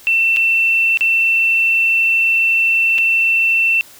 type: tone with dropouts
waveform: sine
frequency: 2687 Hz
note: E7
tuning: 33 cents sharp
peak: -11 dBFS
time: 0.07-3.81 s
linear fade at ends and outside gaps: 0 ms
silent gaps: 0.363-0.369 / 0.973-1.009 / 2.981-2.985 s
effects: white hiss -42 dBFS RMS until 3.99 s